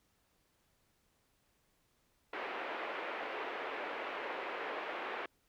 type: band-pass noise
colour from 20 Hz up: pink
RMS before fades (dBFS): -41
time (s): 2.33-5.26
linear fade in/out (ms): 5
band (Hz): 380 to 2600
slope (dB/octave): 24
effects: pink hiss -75 dBFS RMS until 5.48 s